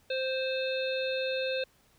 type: harmonic tone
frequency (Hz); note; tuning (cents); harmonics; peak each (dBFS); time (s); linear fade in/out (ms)
523; C5; -1; 1 / 3 / 5 / 7 / 8; -30 / -40 / -37 / -39 / -42; 0.1-1.64; 5
effects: pink hiss -65 dBFS RMS until 1.98 s